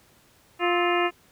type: harmonic tone with a mistuned harmonic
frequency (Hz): 350.7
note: F4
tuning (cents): +7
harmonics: 1 / 2 / 3 / 4 / 5 / 6 / 7 / 8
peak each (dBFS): -24 / -27 / -29 / -30 / -31 / -32 / -32 / -33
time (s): 0.59-1.11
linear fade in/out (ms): 50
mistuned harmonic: 4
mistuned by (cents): -130
effects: pink hiss -58 dBFS RMS until 1.31 s + high-pass 60 Hz 12 dB/octave